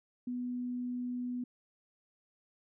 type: tone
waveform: sine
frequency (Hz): 246.9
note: B3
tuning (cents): 0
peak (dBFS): -34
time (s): 0.27-1.44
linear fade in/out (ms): 5
effects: none